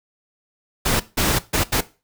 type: noise bursts at uneven times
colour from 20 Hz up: pink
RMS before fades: -19 dBFS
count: 4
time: 0.85-1 / 1.17-1.39 / 1.53-1.64 / 1.72-1.81 s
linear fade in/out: 10 ms
effects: noise-tail reverb RT60 0.3 s tail -17 dB re dry